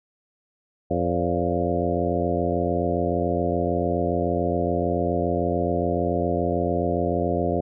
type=harmonic tone with a mistuned harmonic; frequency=87 Hz; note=F2; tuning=6 cents flat; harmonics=1 / 2 / 3 / 4 / 5 / 6 / 7 / 8; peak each=-29 / -29 / -29 / -29 / -29 / -29 / -29 / -29 dBFS; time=0.9-7.61 s; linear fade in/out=10 ms; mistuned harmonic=7; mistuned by=-63 cents; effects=none